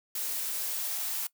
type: noise with high-pass filter sweep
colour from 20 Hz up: blue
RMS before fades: -33 dBFS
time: 0.15-1.27 s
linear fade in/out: 5 ms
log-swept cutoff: 320 to 850 Hz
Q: 2.1
effects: noise-tail reverb RT60 0.1 s tail -20 dB re dry